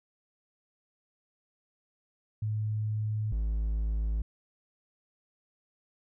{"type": "tone pair in turn", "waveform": ["sine", "triangle"], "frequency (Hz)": [107.4, 53.85], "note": ["A2", "A1"], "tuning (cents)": [-41, -37], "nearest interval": "octave", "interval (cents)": 1196, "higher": "first", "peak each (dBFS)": [-28, -25], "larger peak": "second", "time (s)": [[2.42, 3.32], [3.32, 4.22]], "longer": "neither", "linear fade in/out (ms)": 5, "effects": []}